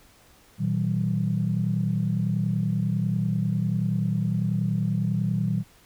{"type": "tone cluster", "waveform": "sine", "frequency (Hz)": [118.7, 160.1, 190.3], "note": ["A#2", "D#3", "F#3"], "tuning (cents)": [32, 50, 49], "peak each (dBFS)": -26, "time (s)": [0.58, 5.64], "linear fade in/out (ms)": 50, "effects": ["tanh soft clip ceiling -13 dBFS", "pink hiss -56 dBFS RMS until 5.85 s"]}